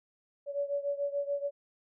sine beating tone pair, 566 / 572.9 Hz, C#5 / D5, +36 / -43 cents, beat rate 6.9 Hz, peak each -32 / -35 dBFS, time 0.46-1.51 s, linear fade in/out 50 ms, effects none

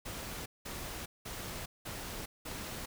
pink noise bursts, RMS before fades -42 dBFS, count 5, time 0.05-2.86 s, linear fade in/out 10 ms, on 410 ms, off 190 ms, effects none

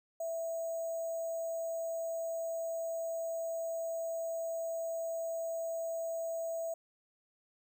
sine tone with sample-and-hold, 660 Hz, E5, 2 cents sharp, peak -34 dBFS, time 0.2-6.74 s, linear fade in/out 5 ms, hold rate 7350 Hz, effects none

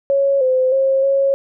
sine tone with pitch steps, 553 / 515 / 537 / 548 Hz, C#5 / C5 / C5 / C#5, -4 / -28 / +45 / -20 cents, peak -12 dBFS, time 0.1-1.34 s, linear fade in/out 0 ms, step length 310 ms, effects none

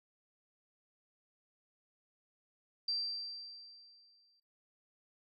sine tone with exponential decay, 4699 Hz, D8, in tune, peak -31 dBFS, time 2.88-4.4 s, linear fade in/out 5 ms, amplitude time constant 330 ms, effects noise-tail reverb RT60 0.4 s tail -24 dB re dry

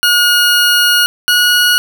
20% pulse tone pair in turn, 1440 / 1452.5 Hz, F#6 / F#6, -47 / -32 cents, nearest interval unison, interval 15 cents, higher second, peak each -3 dBFS, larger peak neither, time 0.03-1.06 / 1.28-1.78 s, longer first, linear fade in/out 0 ms, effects none

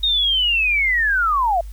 sine linear sweep, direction down, 3744 to 647 Hz, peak -15 dBFS, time 0.03-1.61 s, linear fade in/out 5 ms, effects added 50 Hz sine -30 dBFS peak until 1.72 s + white hiss -53 dBFS RMS until 1.72 s

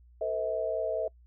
sine tone cluster, 449.6 / 514 / 644 Hz, A4 / C5 / E5, +37 / -31 / -41 cents, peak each -34 / -35 / -30 dBFS, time 0.21-1.08 s, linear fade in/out 5 ms, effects noise-tail reverb RT60 0.1 s tail -25 dB re dry + added 60 Hz sine -54 dBFS peak until 1.26 s

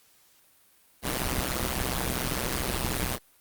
pink noise with amplitude modulation, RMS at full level -25 dBFS, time 1.02-3.19 s, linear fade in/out 50 ms, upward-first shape sine, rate 127 Hz, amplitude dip 100%, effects white hiss -61 dBFS RMS until 3.4 s + Opus 48 kbps

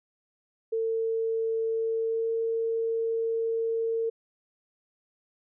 sine tone with pitch glide, 450.1 to 454.3 Hz, A4 to A#4, +39 to -45 cents, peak -25 dBFS, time 0.72-4.1 s, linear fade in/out 10 ms, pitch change +16 cents, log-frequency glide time 1.99-2.31 s, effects none

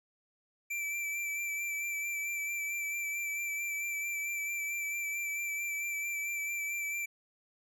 square tone with vibrato, 2335 Hz, D7, 11 cents flat, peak -34 dBFS, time 0.7-7.06 s, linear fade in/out 10 ms, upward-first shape sine, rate 4.5 Hz, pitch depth 23 cents each way, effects none

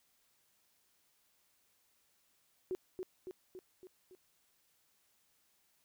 sine tone with echo, 370 Hz, F#4, in tune, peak -34 dBFS, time 2.71-2.75 s, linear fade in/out 0 ms, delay 280 ms, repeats 5, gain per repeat -4 dB, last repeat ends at 4.15 s, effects white hiss -74 dBFS RMS until 5.84 s

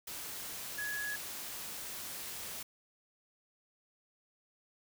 sine tone in noise, 1682 Hz, G#6, 22 cents sharp, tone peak -36 dBFS, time 0.78-1.16 s, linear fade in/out 5 ms, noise white, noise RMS -43 dBFS, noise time 0.07-2.63 s, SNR +4 dB, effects none

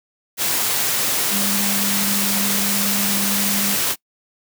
sine tone in noise, 200.4 Hz, G3, 38 cents sharp, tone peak -24 dBFS, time 1.3-3.77 s, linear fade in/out 50 ms, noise white, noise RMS -20 dBFS, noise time 0.37-3.96 s, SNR -7 dB, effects noise-tail reverb RT60 0.1 s tail -24 dB re dry + high-pass 100 Hz 12 dB/octave

